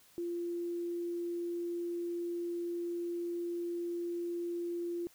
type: tone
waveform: sine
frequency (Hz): 345.2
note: F4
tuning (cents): -20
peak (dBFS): -34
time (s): 0.18-5.07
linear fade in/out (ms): 0
effects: white hiss -63 dBFS RMS until 5.14 s